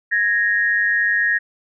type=tone pair together; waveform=sine; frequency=1661.3 / 1864.7 Hz; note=G#6 / A#6; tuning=0 / 0 cents; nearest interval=major second; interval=200 cents; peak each=-19 / -17 dBFS; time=0.11-1.39 s; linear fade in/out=20 ms; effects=none